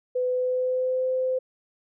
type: tone with pitch glide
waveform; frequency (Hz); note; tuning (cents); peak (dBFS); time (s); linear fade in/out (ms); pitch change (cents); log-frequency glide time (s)
sine; 502 to 514.9; B4 to C5; +28 to -28; -22; 0.15-1.39; 10; +44; 0.27-1.08
effects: none